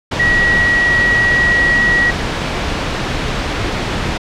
sine tone in noise, 1917 Hz, A#6, 48 cents sharp, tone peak -10 dBFS, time 0.19-2.11 s, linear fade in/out 10 ms, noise pink, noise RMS -18 dBFS, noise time 0.11-4.18 s, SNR +5 dB, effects low-pass 4000 Hz 12 dB/octave

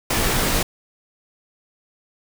pink noise with comb filter, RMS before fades -20 dBFS, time 0.1-0.63 s, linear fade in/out 5 ms, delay 19 ms, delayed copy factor -0.5, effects none

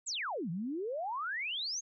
sine exponential two-way sweep, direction down then up, 8240 to 157.2 to 6680 Hz, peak -34 dBFS, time 0.06-1.81 s, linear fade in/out 20 ms, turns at 0.5 s, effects none

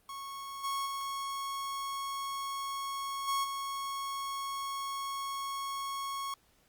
45% pulse tone with level steps, 1100 Hz, C#6, 14 cents flat, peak -40 / -32 / -35 / -29 / -35 dBFS, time 0.09-6.34 s, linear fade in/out 2 ms, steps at 0.63 / 0.85 / 3.27 / 3.43 s, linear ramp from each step 20 ms, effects pink hiss -68 dBFS RMS until 6.68 s + Opus 32 kbps

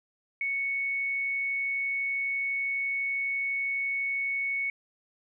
sine tone, 2217 Hz, C#7, in tune, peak -27 dBFS, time 0.41-4.7 s, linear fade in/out 2 ms, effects none

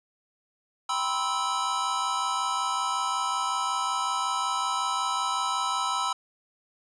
square chord, C major seventh, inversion second, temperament just, 784.9 / 981.1 / 1046.5 / 1308.1 Hz, G5 / B5 / C6 / E6, +2 / -12 / 0 / -14 cents, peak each -36 / -31 / -34 / -30 dBFS, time 0.89-6.13 s, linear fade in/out 5 ms, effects resampled to 22050 Hz + 10-bit

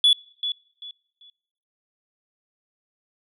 sine tone with echo, 3423 Hz, A7, 48 cents flat, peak -11 dBFS, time 0.04-0.13 s, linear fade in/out 2 ms, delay 390 ms, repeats 3, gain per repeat -12 dB, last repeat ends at 1.3 s, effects noise-tail reverb RT60 0.9 s tail -26 dB re dry + tanh soft clip ceiling -11 dBFS

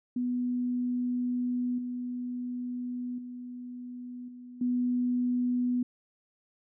sine tone with level steps, 246.9 Hz, B3, in tune, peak -27 / -32 / -38 / -43 / -25 dBFS, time 0.16-5.83 s, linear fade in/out 5 ms, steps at 1.78 / 3.18 / 4.28 / 4.61 s, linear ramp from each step 5 ms, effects none

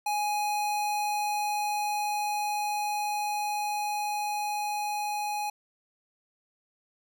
square tone with level ramp, 833 Hz, G#5, 5 cents sharp, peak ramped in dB -27 to -30 dBFS, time 0.06-5.5 s, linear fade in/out 5 ms, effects none

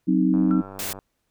sine chord, C diminished, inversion second, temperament equal, 185 / 261.6 / 311.1 Hz, Gb3 / C4 / Eb4, 0 / 0 / 0 cents, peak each -21 dBFS, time 0.07-0.62 s, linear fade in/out 20 ms
click train, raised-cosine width 1 ms, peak -25 dBFS, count 64, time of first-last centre 0.34-0.989 s, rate 97.1 Hz
sine tone with exponential decay, 1348 Hz, E6, 38 cents sharp, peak -29 dBFS, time 0.51-0.89 s, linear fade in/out 0 ms, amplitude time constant 81 ms
white noise, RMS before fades -30 dBFS, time 0.79-0.93 s, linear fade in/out 2 ms
effects pink hiss -74 dBFS RMS until 1.3 s

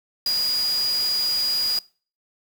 sine tone in noise, 4882 Hz, D#8, 34 cents flat, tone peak -20 dBFS, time 0.26-1.79 s, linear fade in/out 2 ms, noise white, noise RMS -33 dBFS, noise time 0.26-1.79 s, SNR +10 dB, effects noise-tail reverb RT60 0.4 s tail -22 dB re dry

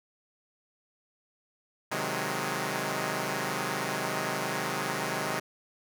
5% pulse chord, Ab dominant seventh, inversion first, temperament equal, 130.81 / 155.56 / 185 / 207.7 Hz, C3 / Eb3 / Gb3 / Ab3, 0 / 0 / 0 / 0 cents, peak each -24 dBFS, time 1.91-5.4 s, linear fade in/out 10 ms, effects none

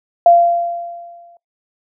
sine tone with exponential decay, 689 Hz, F5, 24 cents flat, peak -3 dBFS, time 0.26-1.37 s, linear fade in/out 2 ms, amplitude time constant 240 ms, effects noise-tail reverb RT60 0.2 s tail -26 dB re dry

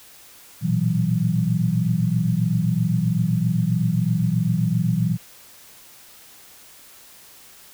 sine tone cluster, 113.6 / 121.3 / 165 / 188.1 Hz, A#2 / B2 / E3 / F#3, -44 / -31 / +2 / +29 cents, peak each -28 / -23 / -21 / -24 dBFS, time 0.61-5.18 s, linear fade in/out 50 ms, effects white hiss -47 dBFS RMS until 7.73 s

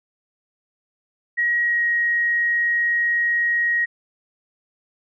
sine tone with pitch glide, 1900 to 1888 Hz, A#6 to A#6, +33 to +22 cents, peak -17 dBFS, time 1.37-3.86 s, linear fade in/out 20 ms, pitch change -11 cents, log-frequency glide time 1.62-1.85 s, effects none

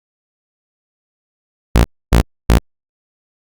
sawtooth tone bursts, 57.1 Hz, A#1, 35 cents flat, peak -3 dBFS, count 3, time 1.75-2.583 s, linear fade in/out 0 ms, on 91 ms, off 280 ms, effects Opus 48 kbps

